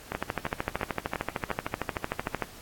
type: two click trains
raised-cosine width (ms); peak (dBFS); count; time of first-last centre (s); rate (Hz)
0.5; -12 / -14; 31 / 5; 0.15-2.423 / 0.12-1.504; 13.2 / 2.89
effects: pink hiss -48 dBFS RMS until 2.61 s + AAC 64 kbps